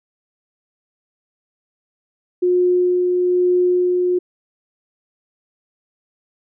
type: tone with tremolo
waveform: sine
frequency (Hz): 359.5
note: F#4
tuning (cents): -50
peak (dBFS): -12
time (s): 2.42-4.19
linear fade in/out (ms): 10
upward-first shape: sine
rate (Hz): 1.1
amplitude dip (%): 25
effects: none